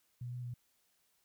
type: tone with pitch steps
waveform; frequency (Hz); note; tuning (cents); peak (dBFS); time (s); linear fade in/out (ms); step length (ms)
sine; 122.2 / 123.7 / 121.7; B2 / B2 / B2; -18 / +3 / -25; -39; 0.21-0.54; 5; 110
effects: white hiss -75 dBFS RMS until 1.24 s